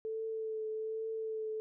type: tone with vibrato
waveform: sine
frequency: 440 Hz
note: A4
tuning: in tune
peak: -35 dBFS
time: 0.05-1.6 s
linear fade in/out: 0 ms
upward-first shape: triangle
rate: 1.2 Hz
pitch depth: 21 cents each way
effects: none